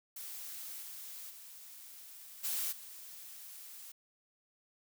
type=noise with level steps; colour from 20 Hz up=blue; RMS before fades=-45 / -47 / -52 / -36 / -50 dBFS; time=0.16-3.92 s; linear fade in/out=5 ms; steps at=0.81 / 1.29 / 2.43 / 2.71 s; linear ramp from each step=20 ms; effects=none